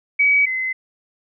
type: tone pair in turn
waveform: sine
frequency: 2272 / 2048 Hz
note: C#7 / C7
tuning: +42 / -38 cents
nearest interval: major second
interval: 180 cents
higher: first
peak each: -12 / -20 dBFS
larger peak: first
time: 0.19-0.46 / 0.46-0.73 s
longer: neither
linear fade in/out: 10 ms
effects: none